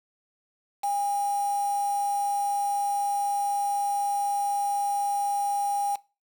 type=tone with quantisation; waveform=sine; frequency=808 Hz; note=G#5; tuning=48 cents flat; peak=-24 dBFS; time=0.83-5.96 s; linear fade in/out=10 ms; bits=6; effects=noise-tail reverb RT60 0.3 s tail -21 dB re dry